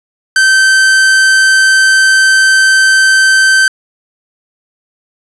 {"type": "tone", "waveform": "45% pulse", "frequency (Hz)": 1549, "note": "G6", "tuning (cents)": -21, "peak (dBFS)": -5, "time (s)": [0.36, 3.68], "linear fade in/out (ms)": 2, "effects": ["resampled to 24000 Hz", "7-bit"]}